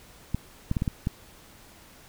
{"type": "clicks", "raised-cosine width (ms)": 5, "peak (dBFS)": -13, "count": 6, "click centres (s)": [0.346, 0.714, 0.768, 0.821, 0.878, 1.071], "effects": ["pink hiss -52 dBFS RMS until 2.08 s"]}